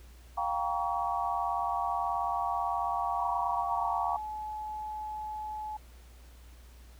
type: chord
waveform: sine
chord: G half-diminished seventh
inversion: third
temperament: just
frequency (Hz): 705.6 / 784 / 940.8 / 1128.9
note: F5 / G5 / Bb5 / Db6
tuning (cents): +18 / 0 / +16 / +31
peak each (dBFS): -34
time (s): 0.37-4.17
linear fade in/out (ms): 10
type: tone with pitch glide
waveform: sine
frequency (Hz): 970 to 854.2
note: B5 to G#5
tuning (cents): -31 to +48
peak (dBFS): -35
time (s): 3.19-5.77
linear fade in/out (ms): 5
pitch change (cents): -221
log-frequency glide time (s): 3.51-4.14
effects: added 60 Hz sine -50 dBFS peak until 6.99 s + pink hiss -60 dBFS RMS until 6.99 s